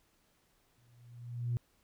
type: tone with exponential growth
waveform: sine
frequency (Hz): 120.2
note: B2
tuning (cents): -46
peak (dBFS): -27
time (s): 0.78-1.57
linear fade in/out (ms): 0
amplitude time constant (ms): 170
effects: tanh soft clip ceiling -26 dBFS + pink hiss -72 dBFS RMS until 1.83 s